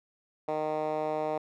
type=tone with band-pass filter; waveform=10% pulse; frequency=154.2 Hz; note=D#3; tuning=15 cents flat; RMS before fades=-31 dBFS; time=0.48-1.38 s; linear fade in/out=5 ms; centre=640 Hz; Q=1.7; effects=none